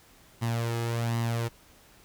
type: tone with flanger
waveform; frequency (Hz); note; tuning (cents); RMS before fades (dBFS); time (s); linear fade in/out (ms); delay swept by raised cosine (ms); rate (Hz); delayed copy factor
sawtooth; 116.54; A#2; 0; -29; 0.41-1.49; 20; 1 to 2.4; 1.3; +0.55
effects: pink hiss -57 dBFS RMS until 2.04 s